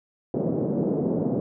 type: band-pass noise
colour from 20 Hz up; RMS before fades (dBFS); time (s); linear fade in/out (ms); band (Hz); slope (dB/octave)
pink; -25; 0.34-1.4; 2; 160 to 520; 24
effects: none